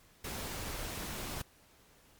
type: noise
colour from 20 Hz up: pink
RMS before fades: -40 dBFS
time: 0.24-1.42 s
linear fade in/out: 5 ms
effects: pink hiss -63 dBFS RMS until 2.19 s + MP3 96 kbps